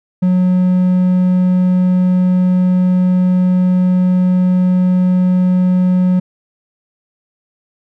triangle tone, 182.4 Hz, F#3, 24 cents flat, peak -7 dBFS, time 0.22-6.2 s, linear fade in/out 10 ms, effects none

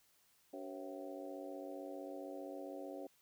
harmonic tone with a mistuned harmonic, 95.4 Hz, G2, 47 cents flat, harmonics 3 / 4 / 5 / 6 / 7 / 8, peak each -49 / -51 / -57 / -49 / -53 / -56 dBFS, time 0.53-3.07 s, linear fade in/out 5 ms, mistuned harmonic 6, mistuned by -89 cents, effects white hiss -72 dBFS RMS until 3.21 s

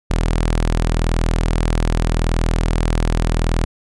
sawtooth tone, 40.83 Hz, E1, 16 cents flat, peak -11 dBFS, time 0.1-3.65 s, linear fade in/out 10 ms, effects resampled to 24000 Hz

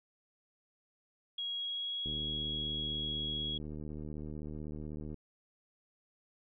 sine tone with pitch glide, 3300 to 3321 Hz, G#7 to G#7, -12 to -1 cents, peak -35 dBFS, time 1.38-3.58 s, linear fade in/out 5 ms, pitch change +11 cents, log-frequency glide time 1.57-1.92 s
click train, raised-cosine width 3 ms, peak -31 dBFS, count 235, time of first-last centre 2.06-5.143 s, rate 75.9 Hz
effects none

